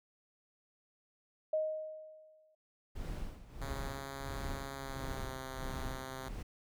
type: tone with exponential decay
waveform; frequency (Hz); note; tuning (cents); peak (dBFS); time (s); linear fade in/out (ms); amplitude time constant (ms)
sine; 624; D#5; +5; -28; 1.53-2.55; 5; 220
type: noise with tremolo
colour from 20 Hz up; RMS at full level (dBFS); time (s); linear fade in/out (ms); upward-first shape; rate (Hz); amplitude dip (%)
brown; -40; 2.95-6.43; 10; sine; 1.5; 80
type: tone with pitch glide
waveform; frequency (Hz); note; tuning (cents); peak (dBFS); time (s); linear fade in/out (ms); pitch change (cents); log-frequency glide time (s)
5% pulse; 136.9 to 131.63; C#3 to C3; -21 to +11; -31; 3.61-6.29; 10; -68; 4.74-5.29
effects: none